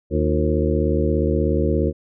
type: harmonic tone with a mistuned harmonic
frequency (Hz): 76.8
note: D#2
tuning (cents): -22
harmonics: 1 / 2 / 3 / 4 / 5 / 6 / 7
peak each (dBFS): -21 / -25 / -25 / -26 / -24 / -25 / -27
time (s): 0.1-1.93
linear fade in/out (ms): 50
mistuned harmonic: 5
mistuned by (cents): -100
effects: none